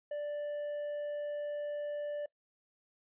triangle tone, 587.3 Hz, D5, in tune, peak -33 dBFS, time 0.11-2.26 s, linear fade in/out 5 ms, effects noise-tail reverb RT60 0.1 s tail -22 dB re dry + resampled to 8000 Hz

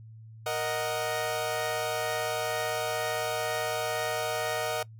sawtooth chord, D# minor, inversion second, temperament equal, 466.2 / 622.3 / 740 Hz, A#4 / D#5 / F#5, 0 / 0 / 0 cents, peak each -30 / -28 / -30 dBFS, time 0.46-4.83 s, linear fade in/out 5 ms, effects noise-tail reverb RT60 0.1 s tail -21 dB re dry + added 111 Hz sine -45 dBFS peak until 4.99 s

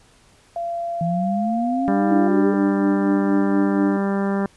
sine tone with pitch glide, 684 to 699.2 Hz, F5 to F5, -36 to +2 cents, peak -23 dBFS, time 0.56-2.28 s, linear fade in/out 2 ms, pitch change +38 cents, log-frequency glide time 0.98-1.57 s
sine exponential sweep, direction up, 163.9 to 411.2 Hz, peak -20 dBFS, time 1.01-2.54 s, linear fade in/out 2 ms
harmonic tone, 197.5 Hz, G3, 13 cents sharp, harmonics 1 / 2 / 3 / 4 / 5 / 6 / 7 / 8 / 9, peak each -20 / -26 / -30 / -32 / -34 / -36 / -37 / -38 / -39 dBFS, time 1.88-4.46 s, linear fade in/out 0 ms
sine tone with tremolo, 296.7 Hz, D4, 18 cents sharp, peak -16 dBFS, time 2.11-3.97 s, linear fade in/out 5 ms, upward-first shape sine, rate 4.2 Hz, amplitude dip 50%
effects pink hiss -54 dBFS RMS until 4.56 s + resampled to 24000 Hz

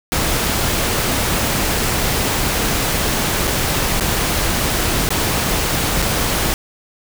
pink noise with dropouts, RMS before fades -18 dBFS, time 0.12-6.54 s, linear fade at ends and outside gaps 0 ms, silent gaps 3.472-3.476 / 3.998-4.008 / 5.09-5.105 / 6.02-6.024 s, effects none

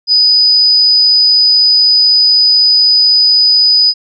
sine tone, 4978 Hz, D#8, in tune, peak -5 dBFS, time 0.07-3.94 s, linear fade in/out 50 ms, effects none

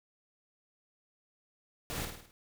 pink noise with echo, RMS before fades -38 dBFS, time 1.9-2.05 s, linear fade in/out 0 ms, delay 52 ms, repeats 5, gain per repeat -5 dB, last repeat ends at 2.31 s, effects none

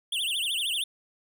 square tone with vibrato, 3124 Hz, G7, 7 cents flat, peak -27 dBFS, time 0.12-0.84 s, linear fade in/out 5 ms, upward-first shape triangle, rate 13 Hz, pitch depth 280 cents each way, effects none

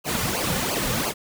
pink noise with flanger, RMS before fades -25 dBFS, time 0.04-1.14 s, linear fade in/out 50 ms, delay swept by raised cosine 0.54 to 3.14 ms, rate 2.9 Hz, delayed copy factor -0.85, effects none

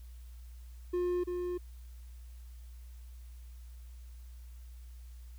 triangle tone with echo, 356.2 Hz, F4, 34 cents sharp, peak -27 dBFS, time 0.93-1.24 s, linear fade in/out 10 ms, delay 340 ms, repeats 1, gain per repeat -4 dB, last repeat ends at 1.58 s, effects added 60 Hz sine -46 dBFS peak until 5.38 s + white hiss -66 dBFS RMS until 5.38 s

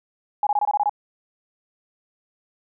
sine tone bursts, 829 Hz, G#5, 3 cents flat, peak -17 dBFS, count 8, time 0.43-0.895 s, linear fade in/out 2 ms, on 38 ms, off 23 ms, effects none

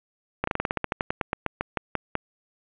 slowing click train, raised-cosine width 0.5 ms, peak -9 dBFS, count 19, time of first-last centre 0.44-2.153 s, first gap 34 ms, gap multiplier 1.11, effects resampled to 8000 Hz + 8-bit

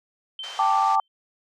sine tone with exponential decay, 3100 Hz, G7, 20 cents flat, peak -30 dBFS, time 0.39-1.08 s, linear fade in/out 2 ms, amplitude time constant 150 ms
pink band-pass noise, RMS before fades -40 dBFS, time 0.43-0.96 s, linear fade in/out 10 ms, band 640 to 6800 Hz, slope 24 dB/octave
sine chord, G suspended second, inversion none, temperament equal, 784 / 880 / 1174.7 Hz, G5 / A5 / D6, 0 / 0 / 0 cents, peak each -22 dBFS, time 0.59-1 s, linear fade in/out 2 ms
effects none

